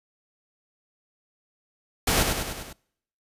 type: noise with echo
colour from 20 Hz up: pink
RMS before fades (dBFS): -22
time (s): 2.07-2.23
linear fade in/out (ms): 5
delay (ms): 100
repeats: 5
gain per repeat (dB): -4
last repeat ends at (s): 2.73
effects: noise-tail reverb RT60 0.7 s tail -25 dB re dry + resampled to 32000 Hz